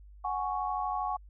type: chord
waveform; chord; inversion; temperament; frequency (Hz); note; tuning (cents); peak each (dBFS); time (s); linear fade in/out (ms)
sine; F# suspended second; none; just; 740 / 832.5 / 1110; F#5 / G#5 / C#6; 0 / +4 / +2; -34 / -34 / -34; 0.24-1.17; 10
effects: added 50 Hz sine -49 dBFS peak until 1.29 s